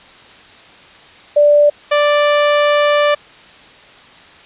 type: tone pair in turn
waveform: sine / sawtooth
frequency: 587.3 / 587.3 Hz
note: D5 / D5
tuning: 0 / 0 cents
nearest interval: unison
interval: 0 cents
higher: neither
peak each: -6 dBFS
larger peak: neither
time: 1.36-1.7 / 1.91-3.15 s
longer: second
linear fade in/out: 10 ms
effects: white hiss -41 dBFS RMS until 4.45 s + resampled to 8000 Hz